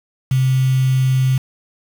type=tone with quantisation; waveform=sine; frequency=130.81 Hz; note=C3; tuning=in tune; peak=-12 dBFS; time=0.31-1.38 s; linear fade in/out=5 ms; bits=5; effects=none